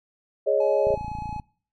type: chord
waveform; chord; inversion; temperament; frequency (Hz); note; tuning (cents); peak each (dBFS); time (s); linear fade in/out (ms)
sine; Ab suspended fourth; none; equal; 415.3 / 554.4 / 622.3; Ab4 / Db5 / Eb5; 0 / 0 / 0; -24 / -21 / -23; 0.46-0.96; 20
type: tone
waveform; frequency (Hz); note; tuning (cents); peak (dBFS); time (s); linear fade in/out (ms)
triangle; 847; G#5; +34; -30; 0.6-1.4; 5
type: click train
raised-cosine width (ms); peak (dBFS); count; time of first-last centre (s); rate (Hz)
5; -23; 16; 0.87-1.398; 28.4
effects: noise-tail reverb RT60 0.5 s tail -25 dB re dry + MP3 48 kbps

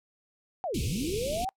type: linear two-way sweep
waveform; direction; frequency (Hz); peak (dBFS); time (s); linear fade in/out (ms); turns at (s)
sine; down then up; 790 to 50.7 to 790; -29; 0.64-1.49; 0; 0.82
type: band-stop noise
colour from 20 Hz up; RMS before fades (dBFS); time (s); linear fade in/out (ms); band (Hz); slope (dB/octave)
pink; -35; 0.74-1.45; 5; 490 to 2300; 96
effects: noise-tail reverb RT60 0.1 s tail -25 dB re dry + low-pass 12000 Hz 12 dB/octave

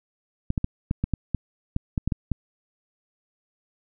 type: clicks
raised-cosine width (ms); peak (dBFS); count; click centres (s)
5; -11; 12; 0.504 / 0.578 / 0.644 / 0.911 / 1.04 / 1.137 / 1.347 / 1.764 / 1.978 / 2.076 / 2.122 / 2.317
effects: none

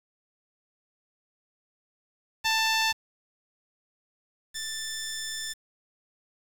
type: tone pair in turn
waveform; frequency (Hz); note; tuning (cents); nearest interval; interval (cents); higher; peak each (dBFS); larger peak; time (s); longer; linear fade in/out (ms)
10% pulse; 887 / 1767.9; A5 / A6; +14 / +8; octave; 1194; second; -14 / -22; first; 2.44-2.93 / 4.54-5.54; second; 20
effects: low-pass 9000 Hz 12 dB/octave + 7-bit

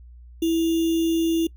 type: tone with sample-and-hold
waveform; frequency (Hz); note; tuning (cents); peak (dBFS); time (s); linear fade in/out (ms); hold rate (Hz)
sine; 329.6; E4; 0; -18; 0.42-1.47; 5; 3150
effects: noise-tail reverb RT60 0.1 s tail -23 dB re dry + added 60 Hz sine -42 dBFS peak until 1.56 s

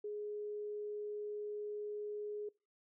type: tone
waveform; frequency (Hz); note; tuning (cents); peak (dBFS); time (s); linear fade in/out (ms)
sine; 417.6; G#4; +10; -39; 0.04-2.49; 5
effects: noise-tail reverb RT60 0.3 s tail -24 dB re dry

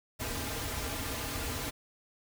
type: noise with comb filter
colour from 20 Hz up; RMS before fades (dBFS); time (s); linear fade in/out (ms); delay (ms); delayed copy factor
pink; -36; 0.19-1.71; 20; 5.4; -0.8
effects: none

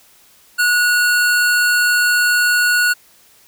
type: tone pair together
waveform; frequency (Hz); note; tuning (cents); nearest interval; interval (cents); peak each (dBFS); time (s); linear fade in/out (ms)
square; 1459.4 / 2755; F#6 / F7; -24 / -24; major seventh; 1100; -13 / -25; 0.58-2.94; 20
effects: white hiss -50 dBFS RMS until 3.47 s

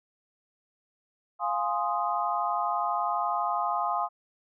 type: chord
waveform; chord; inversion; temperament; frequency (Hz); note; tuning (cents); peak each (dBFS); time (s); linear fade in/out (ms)
sine; F minor seventh; none; equal; 698.5 / 830.6 / 1046.5 / 1244.5; F5 / Ab5 / C6 / Eb6; 0 / 0 / 0 / 0; -31; 1.39-4.09; 50
effects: none

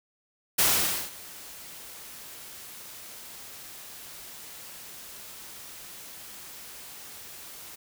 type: noise with ADSR envelope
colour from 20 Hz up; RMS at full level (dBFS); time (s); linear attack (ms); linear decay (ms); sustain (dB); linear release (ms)
white; -21; 0.58-7.76; 11; 510; -23; 13
effects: none

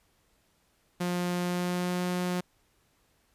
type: tone with pitch glide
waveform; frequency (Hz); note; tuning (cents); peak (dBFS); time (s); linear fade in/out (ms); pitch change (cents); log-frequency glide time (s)
sawtooth; 177.3 to 179.46; F3 to F3; +26 to +47; -24; 1-2.41; 10; +21; 1.42-2.02
effects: pink hiss -69 dBFS RMS until 3.34 s + resampled to 32000 Hz

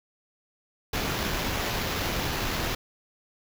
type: noise with sample-and-hold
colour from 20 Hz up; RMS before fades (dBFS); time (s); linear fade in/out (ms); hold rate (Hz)
pink; -29; 0.93-2.75; 5; 8820
effects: none

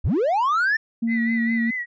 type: linear sweep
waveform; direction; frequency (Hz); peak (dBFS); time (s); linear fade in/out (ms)
triangle; up; 34.18 to 1818; -15; 0.04-0.77; 10
type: tone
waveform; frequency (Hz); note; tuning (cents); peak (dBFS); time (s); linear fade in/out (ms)
sine; 230; A#3; -23; -19; 1.02-1.71; 10
type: tone with vibrato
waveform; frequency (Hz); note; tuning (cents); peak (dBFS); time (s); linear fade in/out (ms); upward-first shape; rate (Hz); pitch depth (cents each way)
sine; 1975.5; B6; 0; -24; 1.07-1.86; 50; sine; 4.9; 58
effects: tanh soft clip ceiling -12 dBFS + resampled to 16000 Hz

